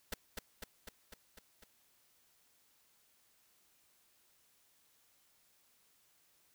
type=noise with echo; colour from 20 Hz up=pink; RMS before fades=-38 dBFS; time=0.12-0.14 s; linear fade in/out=5 ms; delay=250 ms; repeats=6; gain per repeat=-3 dB; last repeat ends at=1.64 s; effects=white hiss -71 dBFS RMS until 6.54 s